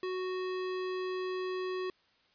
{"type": "tone", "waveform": "square", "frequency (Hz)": 370, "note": "F#4", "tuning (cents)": 0, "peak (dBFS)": -34, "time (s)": [0.03, 1.9], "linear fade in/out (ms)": 2, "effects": ["white hiss -68 dBFS RMS until 2.34 s", "resampled to 11025 Hz"]}